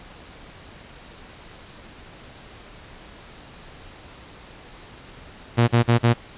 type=tone bursts; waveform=sawtooth; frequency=118.3 Hz; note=A#2; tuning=26 cents sharp; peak=-10 dBFS; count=4; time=5.57-6.139 s; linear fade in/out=20 ms; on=110 ms; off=43 ms; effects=pink hiss -44 dBFS RMS until 6.37 s + resampled to 8000 Hz